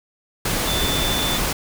sine tone in noise, 3520 Hz, A7, in tune, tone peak -24 dBFS, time 0.67-1.38 s, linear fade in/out 5 ms, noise pink, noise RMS -22 dBFS, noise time 0.45-1.53 s, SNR -5 dB, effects none

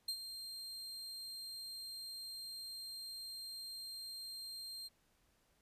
40% pulse tone with ADSR envelope, 4186 Hz, C8, in tune, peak -34 dBFS, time 0.08-4.89 s, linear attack 6 ms, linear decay 73 ms, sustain -10 dB, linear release 26 ms, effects pink hiss -75 dBFS RMS until 5.61 s + resampled to 32000 Hz

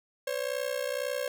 45% pulse ring-modulated tone, 539 Hz, C#5, 49 cents flat, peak -27 dBFS, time 0.27-1.28 s, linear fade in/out 2 ms, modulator 31 Hz, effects none

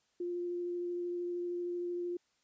sine tone with vibrato, 351 Hz, F4, 9 cents sharp, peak -34 dBFS, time 0.2-2.17 s, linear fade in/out 5 ms, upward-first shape triangle, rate 13 Hz, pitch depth 11 cents each way, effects white hiss -75 dBFS RMS until 2.43 s + resampled to 16000 Hz

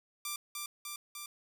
5% pulse tone with echo, 1181 Hz, D6, 9 cents sharp, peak -24 dBFS, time 0.25-0.36 s, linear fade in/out 2 ms, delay 300 ms, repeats 3, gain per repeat -2 dB, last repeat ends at 1.26 s, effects none

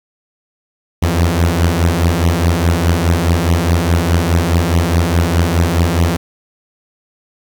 sawtooth beating tone pair, 82.41 / 87.21 Hz, E2 / F2, 0 / -2 cents, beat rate 4.8 Hz, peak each -10 dBFS, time 1.02-6.17 s, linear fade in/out 10 ms, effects 7-bit

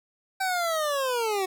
25% pulse linear sweep, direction down, 774 to 368.5 Hz, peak -21 dBFS, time 0.4-1.46 s, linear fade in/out 10 ms, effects none

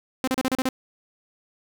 sawtooth tone bursts, 260.2 Hz, C4, 9 cents flat, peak -17 dBFS, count 7, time 0.24-0.689 s, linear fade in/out 0 ms, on 35 ms, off 34 ms, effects none

